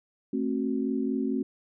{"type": "chord", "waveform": "sine", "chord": "F# diminished", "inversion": "first", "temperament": "just", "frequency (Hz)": [222, 266.4, 370], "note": ["A3", "C4", "F#4"], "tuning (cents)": [16, 31, 0], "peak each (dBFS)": [-30, -28, -33], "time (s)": [0.33, 1.43], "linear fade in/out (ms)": 5, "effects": []}